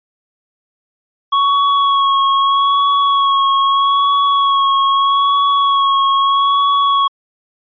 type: tone with vibrato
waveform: square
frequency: 1108.7 Hz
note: C#6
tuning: in tune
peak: -11 dBFS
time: 1.32-7.08 s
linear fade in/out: 10 ms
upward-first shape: sine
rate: 0.79 Hz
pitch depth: 23 cents each way
effects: resampled to 11025 Hz